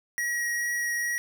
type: tone with vibrato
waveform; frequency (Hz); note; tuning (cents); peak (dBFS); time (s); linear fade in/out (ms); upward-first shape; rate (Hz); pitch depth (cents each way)
square; 1904; A#6; +36; -27; 0.18-1.18; 0; triangle; 2.3; 9
effects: none